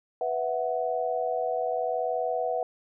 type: chord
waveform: sine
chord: B suspended fourth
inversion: none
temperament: equal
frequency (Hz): 493.9 / 659.3 / 740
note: B4 / E5 / F#5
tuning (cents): 0 / 0 / 0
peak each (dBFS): -30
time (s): 0.21-2.63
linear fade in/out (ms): 2
effects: none